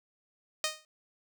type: tone with exponential decay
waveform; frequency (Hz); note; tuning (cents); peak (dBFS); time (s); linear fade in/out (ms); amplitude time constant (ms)
5% pulse; 620; D#5; -6; -14; 0.64-0.85; 1; 44
effects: none